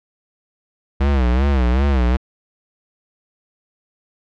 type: tone with vibrato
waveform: square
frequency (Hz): 65.41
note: C2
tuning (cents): 0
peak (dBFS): -14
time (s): 1-2.17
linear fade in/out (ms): 10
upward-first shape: sine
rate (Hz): 2.6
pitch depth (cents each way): 150
effects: low-pass 3000 Hz 12 dB/octave